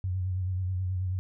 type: tone with vibrato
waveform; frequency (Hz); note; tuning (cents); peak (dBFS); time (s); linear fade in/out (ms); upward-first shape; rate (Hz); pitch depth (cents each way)
sine; 92.4; F#2; -2; -27; 0.04-1.19; 0; sine; 9.3; 46
effects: none